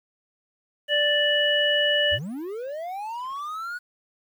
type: harmonic tone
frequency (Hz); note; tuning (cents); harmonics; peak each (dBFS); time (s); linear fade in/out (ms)
587.3; D5; 0; 1 / 3 / 5; -24 / -24 / -22; 0.88-2.19; 50
type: linear sweep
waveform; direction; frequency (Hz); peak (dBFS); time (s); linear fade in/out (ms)
triangle; up; 64 to 1478; -28; 2.11-3.79; 20
effects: 9-bit